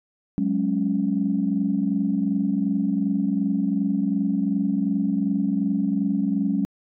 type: chord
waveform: sine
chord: F# suspended second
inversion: none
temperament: equal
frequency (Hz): 185 / 207.7 / 277.2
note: F#3 / G#3 / C#4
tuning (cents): 0 / 0 / 0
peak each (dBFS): -25 / -23 / -24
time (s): 0.38-6.65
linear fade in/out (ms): 0
effects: tanh soft clip ceiling -10 dBFS